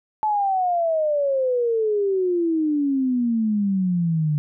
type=exponential sweep; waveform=sine; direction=down; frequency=870 to 146.83 Hz; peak=-18 dBFS; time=0.23-4.38 s; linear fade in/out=0 ms; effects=none